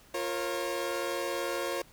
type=chord; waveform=sawtooth; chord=Bb minor; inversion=second; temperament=equal with one note detuned; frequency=349.2 / 466.2 / 544.5 Hz; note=F4 / Bb4 / Db5; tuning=0 / 0 / -31 cents; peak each=-32 / -33 / -30 dBFS; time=0.14-1.82 s; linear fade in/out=5 ms; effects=pink hiss -58 dBFS RMS until 1.92 s